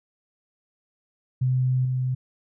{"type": "tone with level steps", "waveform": "sine", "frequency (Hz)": 128.2, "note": "C3", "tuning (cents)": -35, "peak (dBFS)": [-19, -22], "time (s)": [1.41, 2.15], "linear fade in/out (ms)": 10, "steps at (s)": 1.85, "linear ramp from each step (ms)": 2, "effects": []}